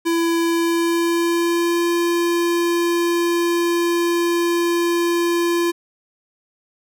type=tone with pitch glide; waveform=square; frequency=335.2 to 343 Hz; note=E4 to F4; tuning=+29 to -31 cents; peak=-17 dBFS; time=0.05-5.72 s; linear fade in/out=20 ms; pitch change=+40 cents; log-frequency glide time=0.4-1.88 s; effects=none